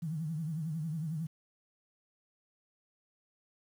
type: tone with vibrato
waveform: sine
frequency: 158.4 Hz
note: D#3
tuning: 31 cents sharp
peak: -33 dBFS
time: 0.02-1.27 s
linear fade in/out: 10 ms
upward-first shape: triangle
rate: 11 Hz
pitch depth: 140 cents each way
effects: 10-bit